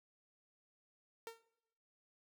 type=tone with exponential decay; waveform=sawtooth; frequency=456.6 Hz; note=A#4; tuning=36 cents flat; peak=-38 dBFS; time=1.27-1.44 s; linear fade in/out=1 ms; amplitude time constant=36 ms; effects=noise-tail reverb RT60 0.8 s tail -20 dB re dry